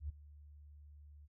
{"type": "tone with ADSR envelope", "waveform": "sine", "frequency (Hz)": 73.42, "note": "D2", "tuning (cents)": 0, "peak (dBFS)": -36, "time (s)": [0, 1.28], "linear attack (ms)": 92, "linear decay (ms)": 13, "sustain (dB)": -18, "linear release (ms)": 35, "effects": []}